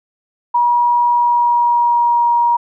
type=tone with pitch glide; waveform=sine; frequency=960 to 949 Hz; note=B5 to A#5; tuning=-49 to +31 cents; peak=-10 dBFS; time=0.54-2.57 s; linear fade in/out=10 ms; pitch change=-20 cents; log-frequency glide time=1.11-2.23 s; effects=none